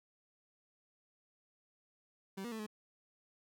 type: tone with pitch steps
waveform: 30% pulse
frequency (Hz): 193 / 238.3 / 221.1 / 212.7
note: G3 / A#3 / A3 / G#3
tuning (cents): -27 / +38 / +9 / +42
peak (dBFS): -38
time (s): 2.37-2.666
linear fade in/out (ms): 10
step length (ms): 74
effects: none